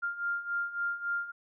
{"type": "beating tone pair", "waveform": "sine", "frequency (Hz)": [1396.9, 1400.5], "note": ["F6", "F6"], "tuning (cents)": [0, 4], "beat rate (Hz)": 3.6, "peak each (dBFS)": [-36, -32], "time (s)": [0.02, 1.32], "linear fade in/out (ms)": 20, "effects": []}